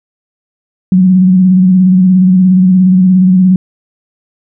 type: tone with vibrato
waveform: sine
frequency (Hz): 185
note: F#3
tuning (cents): 0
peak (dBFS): -3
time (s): 0.92-3.56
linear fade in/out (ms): 2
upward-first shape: square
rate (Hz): 17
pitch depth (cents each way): 36
effects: none